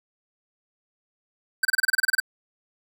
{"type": "tone bursts", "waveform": "square", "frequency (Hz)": 1549, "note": "G6", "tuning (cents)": -21, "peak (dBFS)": -18, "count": 12, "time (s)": [1.63, 2.201], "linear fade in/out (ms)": 5, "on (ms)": 21, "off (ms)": 29, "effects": []}